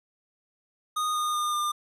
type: tone with pitch steps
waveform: square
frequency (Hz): 1236 / 1224.6 / 1213.4 / 1202.2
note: D#6 / D#6 / D#6 / D6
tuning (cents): -12 / -28 / -44 / +40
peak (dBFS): -26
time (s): 0.96-1.72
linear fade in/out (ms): 10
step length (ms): 190
effects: resampled to 32000 Hz